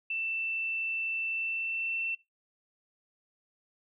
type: tone with pitch glide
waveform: sine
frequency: 2668 to 2688 Hz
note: E7 to E7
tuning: +20 to +33 cents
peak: -30 dBFS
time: 0.1-2.15 s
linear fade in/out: 5 ms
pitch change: +13 cents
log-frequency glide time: 1.29-2 s
effects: noise-tail reverb RT60 0.2 s tail -19 dB re dry